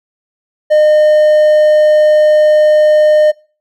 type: tone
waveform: triangle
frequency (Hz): 609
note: D#5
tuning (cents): -37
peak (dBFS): -3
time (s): 0.7-3.32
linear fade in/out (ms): 20
effects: noise-tail reverb RT60 0.4 s tail -24 dB re dry